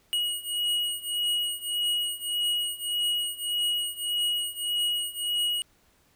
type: beating tone pair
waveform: square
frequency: 2900 / 2901.7 Hz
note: F#7 / F#7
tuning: -35 / -34 cents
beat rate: 1.7 Hz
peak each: -31 / -29 dBFS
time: 0.13-5.62 s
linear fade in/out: 0 ms
effects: pink hiss -64 dBFS RMS until 6.15 s